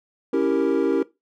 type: chord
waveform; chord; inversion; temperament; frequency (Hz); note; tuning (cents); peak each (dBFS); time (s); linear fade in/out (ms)
triangle; C# diminished seventh; none; equal; 277.2 / 329.6 / 392 / 466.2; C#4 / E4 / G4 / Bb4; 0 / 0 / 0 / 0; -21; 0.33-1.03; 5
effects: noise-tail reverb RT60 0.2 s tail -18 dB re dry + tanh soft clip ceiling -9 dBFS